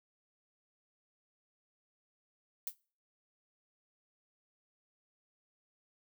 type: noise with exponential decay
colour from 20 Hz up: violet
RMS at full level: -33 dBFS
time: 2.67-2.75 s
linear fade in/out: 1 ms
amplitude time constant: 17 ms
effects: noise-tail reverb RT60 0.4 s tail -23 dB re dry